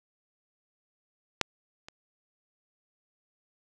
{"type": "clicks", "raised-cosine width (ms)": 0.2, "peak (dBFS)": [-6, -26], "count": 2, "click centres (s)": [1.413, 1.885], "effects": []}